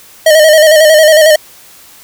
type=tone with vibrato; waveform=square; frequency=622.3 Hz; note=D#5; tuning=in tune; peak=-3 dBFS; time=0.26-1.36 s; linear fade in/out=5 ms; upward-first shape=square; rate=11 Hz; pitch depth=46 cents each way; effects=white hiss -38 dBFS RMS until 2.03 s